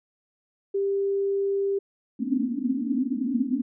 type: tone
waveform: sine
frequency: 395.6 Hz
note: G4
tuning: 16 cents sharp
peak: -22 dBFS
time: 0.74-1.79 s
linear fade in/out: 10 ms
type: band-pass noise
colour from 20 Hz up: white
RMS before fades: -26 dBFS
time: 2.19-3.62 s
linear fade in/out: 10 ms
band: 230 to 280 Hz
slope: 96 dB/octave
effects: none